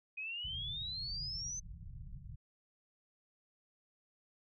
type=exponential sweep; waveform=sine; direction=up; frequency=2489 to 6220 Hz; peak=-39 dBFS; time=0.17-1.6 s; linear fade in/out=10 ms
type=low-pass noise; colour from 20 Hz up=pink; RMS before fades=-48 dBFS; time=0.44-2.36 s; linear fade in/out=10 ms; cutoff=160 Hz; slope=48 dB/octave
effects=none